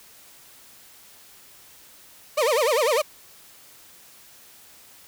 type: tone with vibrato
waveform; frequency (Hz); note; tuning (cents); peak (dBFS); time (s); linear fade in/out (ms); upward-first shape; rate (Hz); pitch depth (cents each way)
35% pulse; 530; C5; +22; -17; 2.37-3.02; 10; sine; 10; 290
effects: white hiss -50 dBFS RMS until 5.07 s